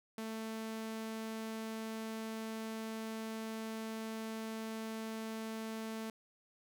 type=tone; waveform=sawtooth; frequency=221.8 Hz; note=A3; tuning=14 cents sharp; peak=-36 dBFS; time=0.18-6.1 s; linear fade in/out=2 ms; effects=none